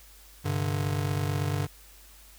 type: chord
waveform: square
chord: G suspended fourth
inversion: none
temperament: just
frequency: 98 / 130.67 / 147 Hz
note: G2 / C3 / D3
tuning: 0 / -2 / +2 cents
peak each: -30 / -36 / -31 dBFS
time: 0.44-1.67 s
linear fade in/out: 20 ms
effects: added 50 Hz sine -53 dBFS peak until 2.38 s + white hiss -54 dBFS RMS until 2.38 s